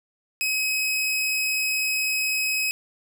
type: tone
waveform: sawtooth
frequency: 2544 Hz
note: D#7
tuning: 38 cents sharp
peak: -19 dBFS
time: 0.41-2.71 s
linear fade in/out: 0 ms
effects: none